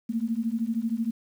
sine beating tone pair, 221.8 / 234.8 Hz, A3 / A#3, +14 / +13 cents, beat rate 13 Hz, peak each -28 dBFS, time 0.09-1.11 s, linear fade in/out 10 ms, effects 9-bit

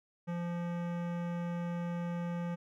sine tone with hard clipping, 172.8 Hz, F3, 18 cents flat, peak -36 dBFS, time 0.27-2.56 s, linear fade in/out 20 ms, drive 18 dB, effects none

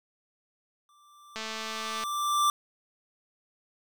square tone with exponential growth, 1177 Hz, D6, 3 cents sharp, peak -21 dBFS, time 0.89-2.5 s, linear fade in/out 1 ms, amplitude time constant 350 ms
click train, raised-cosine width 0.2 ms, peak -19 dBFS, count 150, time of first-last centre 1.36-2.037 s, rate 220 Hz
effects none

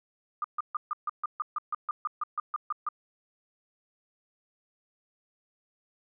sine tone bursts, 1214 Hz, D#6, 43 cents flat, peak -27 dBFS, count 16, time 0.42-2.888 s, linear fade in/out 2 ms, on 23 ms, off 140 ms, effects none

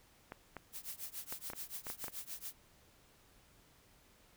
clicks, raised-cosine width 0.5 ms, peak -29 dBFS, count 9, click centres 0.321 / 0.567 / 1.325 / 1.501 / 1.534 / 1.868 / 1.901 / 2.042 / 2.082 s
blue noise with tremolo, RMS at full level -42 dBFS, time 0.72-2.54 s, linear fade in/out 50 ms, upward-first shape triangle, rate 7 Hz, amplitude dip 100%
effects pink hiss -66 dBFS RMS until 4.36 s

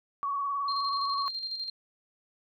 sine tone with vibrato, 1123 Hz, C#6, 22 cents sharp, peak -28 dBFS, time 0.23-1.28 s, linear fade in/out 0 ms, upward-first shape sine, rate 19 Hz, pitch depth 39 cents each way
sine tone with tremolo, 4186 Hz, C8, in tune, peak -31 dBFS, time 0.68-1.7 s, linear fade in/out 5 ms, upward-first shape square, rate 12 Hz, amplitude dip 45%
effects none

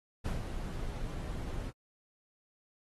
brown noise with ADSR envelope, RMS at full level -32 dBFS, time 0.24-1.72 s, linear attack 17 ms, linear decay 150 ms, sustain -6 dB, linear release 33 ms, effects AAC 32 kbps

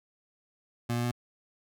25% pulse tone with pitch steps, 119 / 120.1 / 121.22 Hz, A#2 / B2 / B2, +36 / -48 / -32 cents, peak -24 dBFS, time 0.89-1.115 s, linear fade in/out 10 ms, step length 75 ms, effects none

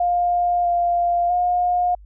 sine tone with pitch steps, 705 / 697 / 714 Hz, F5 / F5 / F5, +16 / -4 / +38 cents, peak -16 dBFS, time 0-1.95 s, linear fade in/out 5 ms, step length 650 ms, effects added 50 Hz sine -41 dBFS peak until 2.05 s

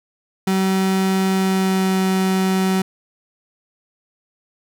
35% pulse tone with pitch glide, 190.4 to 188.98 Hz, F#3 to F#3, +50 to +37 cents, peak -14 dBFS, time 0.47-2.82 s, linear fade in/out 5 ms, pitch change -13 cents, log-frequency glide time 1.32-1.99 s, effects none

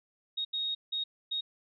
sine tone bursts at uneven times, 3745 Hz, A#7, 7 cents sharp, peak -30 dBFS, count 4, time 0.37-0.45 / 0.53-0.75 / 0.92-1.04 / 1.31-1.41 s, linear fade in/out 10 ms, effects none

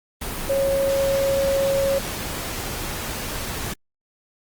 sine tone in noise, 548 Hz, C#5, 20 cents flat, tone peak -18 dBFS, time 0.49-1.99 s, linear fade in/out 10 ms, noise pink, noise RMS -29 dBFS, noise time 0.21-3.74 s, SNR +8 dB, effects Opus 32 kbps

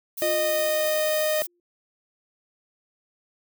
violet noise, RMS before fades -32 dBFS, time 0.17-1.47 s, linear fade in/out 10 ms
45% pulse tone, 617 Hz, D#5, 15 cents flat, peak -22 dBFS, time 0.22-1.42 s, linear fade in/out 0 ms
sine tone with exponential decay, 349.2 Hz, F4, in tune, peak -28 dBFS, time 0.22-1.6 s, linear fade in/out 2 ms, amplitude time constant 300 ms
effects none

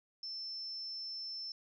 sine tone, 5320 Hz, E8, 15 cents sharp, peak -40 dBFS, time 0.23-1.52 s, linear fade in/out 2 ms, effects none

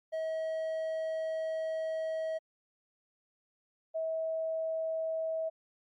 triangle / sine tone pair in turn, 640 / 644.8 Hz, D#5 / E5, +49 / -38 cents, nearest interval unison, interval 13 cents, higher second, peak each -30 / -31 dBFS, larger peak first, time 0.12-2.39 / 3.94-5.5 s, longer first, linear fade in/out 20 ms, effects Opus 48 kbps

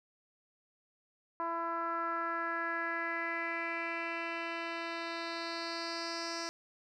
10% pulse tone with low-pass filter sweep, 334.6 Hz, E4, 26 cents sharp, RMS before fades -37 dBFS, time 1.4-6.49 s, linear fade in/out 0 ms, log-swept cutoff 1100 to 5700 Hz, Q 3.8, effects none

